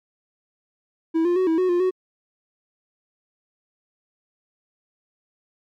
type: tone with pitch steps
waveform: triangle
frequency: 325.6 / 350.6 / 372.5 / 324.2 / 368.5 / 351.3 / 371 Hz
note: E4 / F4 / F#4 / E4 / F#4 / F4 / F#4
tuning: -21 / +7 / +12 / -29 / -7 / +10 / +5 cents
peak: -15 dBFS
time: 1.14-1.91 s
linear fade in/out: 20 ms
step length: 110 ms
effects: MP3 96 kbps